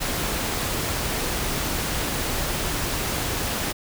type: noise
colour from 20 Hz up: pink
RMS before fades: -26 dBFS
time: 0-3.73 s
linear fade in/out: 20 ms
effects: none